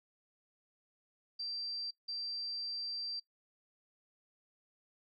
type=tone bursts at uneven times; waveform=sine; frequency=4700 Hz; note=D8; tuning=1 cent sharp; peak=-37 dBFS; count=2; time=1.39-1.91 / 2.08-3.2 s; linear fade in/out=10 ms; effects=noise-tail reverb RT60 0.1 s tail -19 dB re dry